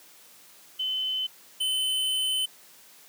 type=tone pair in turn; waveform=sine / square; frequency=3044 / 3044 Hz; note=F#7 / F#7; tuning=+48 / +48 cents; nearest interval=unison; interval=0 cents; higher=neither; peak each=-26 / -25 dBFS; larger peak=second; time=0.79-1.27 / 1.6-2.46 s; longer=second; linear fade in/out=10 ms; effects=white hiss -53 dBFS RMS until 3.08 s + high-pass 150 Hz 12 dB/octave